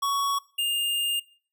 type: tone pair in turn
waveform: square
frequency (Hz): 1118 / 2817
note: C#6 / F7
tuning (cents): +14 / +14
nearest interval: octave + major third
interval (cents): 1600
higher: second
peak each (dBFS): -24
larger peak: neither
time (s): 0.02-0.39 / 0.58-1.2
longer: second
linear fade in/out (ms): 10
effects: noise-tail reverb RT60 0.5 s tail -22 dB re dry